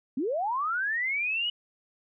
sine linear sweep, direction up, 233.1 to 2960 Hz, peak -26 dBFS, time 0.17-1.5 s, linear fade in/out 5 ms, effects none

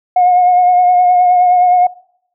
sine tone with vibrato, 721 Hz, F#5, 45 cents flat, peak -5 dBFS, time 0.16-1.87 s, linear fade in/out 5 ms, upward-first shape sine, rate 9.6 Hz, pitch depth 23 cents each way, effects noise-tail reverb RT60 0.7 s tail -23 dB re dry + tanh soft clip ceiling -2 dBFS

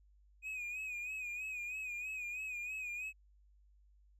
triangle tone with vibrato, 2489 Hz, D#7, in tune, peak -38 dBFS, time 0.42-3.13 s, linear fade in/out 50 ms, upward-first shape sine, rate 3.1 Hz, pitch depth 63 cents each way, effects added 50 Hz sine -63 dBFS peak until 4.19 s

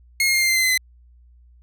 sawtooth tone with pitch steps, 2156 / 2137 / 2119 / 2101 / 2083 / 2065 / 2047 / 2029 Hz, C#7 / C7 / C7 / C7 / C7 / C7 / C7 / B6, -49 / +36 / +21 / +7 / -8 / -23 / -38 / +46 cents, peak -13 dBFS, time 0.2-0.776 s, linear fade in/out 2 ms, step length 72 ms, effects added 60 Hz sine -48 dBFS peak until 1.62 s

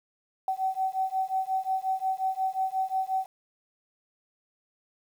sine beating tone pair, 758 / 763.6 Hz, F#5 / G5, +42 / -46 cents, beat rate 5.6 Hz, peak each -29 dBFS, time 0.48-3.26 s, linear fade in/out 2 ms, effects 9-bit

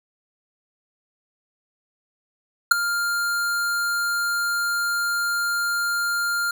square tone with ADSR envelope, 1400 Hz, F6, 4 cents sharp, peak -7 dBFS, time 2.71-6.51 s, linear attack 7 ms, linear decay 9 ms, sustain -15 dB, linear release 3 ms, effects none

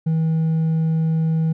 sine tone with hard clipping, 160.9 Hz, E3, 42 cents flat, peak -17 dBFS, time 0.06-1.53 s, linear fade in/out 10 ms, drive 2 dB, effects none

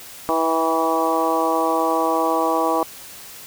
harmonic tone with a mistuned harmonic, 162.8 Hz, E3, 21 cents flat, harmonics 2 / 3 / 4 / 5 / 6 / 7, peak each -24 / -24 / -24 / -24 / -24 / -24 dBFS, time 0.29-2.83 s, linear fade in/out 0 ms, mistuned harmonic 5, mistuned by -17 cents, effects white hiss -39 dBFS RMS until 3.46 s

